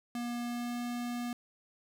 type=tone with pitch glide; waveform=square; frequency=239.5 to 241.3 Hz; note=A#3 to B3; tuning=+47 to -40 cents; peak=-35 dBFS; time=0.15-1.33 s; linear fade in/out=2 ms; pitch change=+13 cents; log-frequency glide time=0.42-0.82 s; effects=none